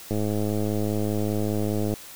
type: click train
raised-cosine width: 2 ms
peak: -14 dBFS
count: 193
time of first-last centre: 0.11-1.939 s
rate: 105 Hz
effects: white hiss -43 dBFS RMS until 2.15 s